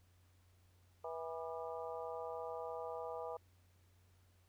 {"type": "harmonic tone with a mistuned harmonic", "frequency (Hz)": 163.2, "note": "E3", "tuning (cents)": -17, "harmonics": [3, 4, 5, 6, 7], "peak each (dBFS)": [-45, -47, -49, -51, -52], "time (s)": [1.04, 3.37], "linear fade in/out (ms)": 5, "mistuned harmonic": 7, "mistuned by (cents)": 80, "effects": ["added 90 Hz sine -67 dBFS peak until 4.48 s", "pink hiss -75 dBFS RMS until 4.48 s"]}